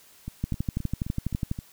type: two click trains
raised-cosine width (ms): 5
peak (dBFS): -14 / -21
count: 14 / 6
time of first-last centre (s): 0.44-1.514 / 0.28-1.589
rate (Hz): 12.1 / 3.82
effects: white hiss -55 dBFS RMS until 1.72 s